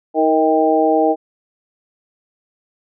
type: harmonic tone with a mistuned harmonic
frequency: 158.3 Hz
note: D#3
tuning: 30 cents sharp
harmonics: 2 / 3 / 4 / 5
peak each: -17 / -17 / -17 / -17 dBFS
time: 0.14-1.16 s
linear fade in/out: 50 ms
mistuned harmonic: 3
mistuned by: -32 cents
effects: none